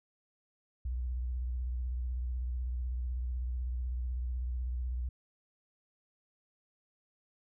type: tone with vibrato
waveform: sine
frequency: 61.74 Hz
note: B1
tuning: in tune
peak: -32 dBFS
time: 0.85-5.09 s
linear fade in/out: 5 ms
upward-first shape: sine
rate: 16 Hz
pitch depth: 85 cents each way
effects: none